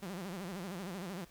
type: tone with vibrato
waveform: sawtooth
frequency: 184.8 Hz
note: F#3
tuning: 2 cents flat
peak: -36 dBFS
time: 0.02-1.25 s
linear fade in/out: 10 ms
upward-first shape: sine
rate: 13 Hz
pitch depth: 170 cents each way
effects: pink hiss -61 dBFS RMS until 1.3 s